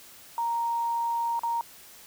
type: tone with dropouts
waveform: sine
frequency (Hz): 932.3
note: A#5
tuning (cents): 0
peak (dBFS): -25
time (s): 0.38-1.61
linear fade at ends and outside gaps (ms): 1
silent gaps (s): 1.393-1.434
effects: white hiss -50 dBFS RMS until 2.06 s